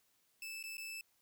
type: tone with dropouts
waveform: sawtooth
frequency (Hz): 2631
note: E7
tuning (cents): -4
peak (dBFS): -40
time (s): 0.42-1.01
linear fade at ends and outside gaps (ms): 2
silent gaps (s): 0.628-0.638 / 0.77-0.78
effects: white hiss -75 dBFS RMS until 1.21 s